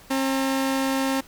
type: tone pair together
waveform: sawtooth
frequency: 268.3 / 909.8 Hz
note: C4 / A#5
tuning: +44 / -42 cents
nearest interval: octave + major sixth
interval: 2114 cents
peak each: -18 / -28 dBFS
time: 0.1-1.21 s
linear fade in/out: 10 ms
effects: pink hiss -49 dBFS RMS until 1.27 s